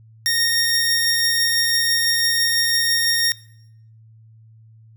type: tone pair together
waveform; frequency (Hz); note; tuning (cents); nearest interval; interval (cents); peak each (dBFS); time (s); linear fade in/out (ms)
sawtooth; 1851 / 5547; A#6 / F8; -13 / -13; octave + perfect fifth; 1900; -17; 0.26-3.32; 0
effects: noise-tail reverb RT60 0.7 s tail -20 dB re dry + added 111 Hz sine -45 dBFS peak until 4.96 s